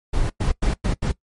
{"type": "noise bursts at uneven times", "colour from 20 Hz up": "brown", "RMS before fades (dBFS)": -19, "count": 5, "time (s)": [[0.13, 0.3], [0.4, 0.52], [0.62, 0.74], [0.84, 0.94], [1.02, 1.12]], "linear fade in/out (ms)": 10, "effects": ["noise-tail reverb RT60 0.1 s tail -20 dB re dry", "MP3 48 kbps"]}